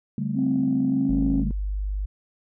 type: chord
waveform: sine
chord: D suspended fourth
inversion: none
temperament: equal with one note detuned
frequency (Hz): 143.31 / 196 / 220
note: D3 / G3 / A3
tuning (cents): -42 / 0 / 0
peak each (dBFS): -29 / -28 / -28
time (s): 0.18-1.51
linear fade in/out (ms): 2
type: tone with pitch glide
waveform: sine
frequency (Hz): 261.6 to 272.7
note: C4 to C#4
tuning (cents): 0 to -28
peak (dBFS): -20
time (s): 0.34-1.45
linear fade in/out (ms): 50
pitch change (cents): +72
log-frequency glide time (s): 0.88-1.16
type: tone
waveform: sine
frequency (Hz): 49.8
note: G1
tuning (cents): +28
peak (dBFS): -24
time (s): 1.09-2.06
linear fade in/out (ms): 10
effects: tanh soft clip ceiling -12 dBFS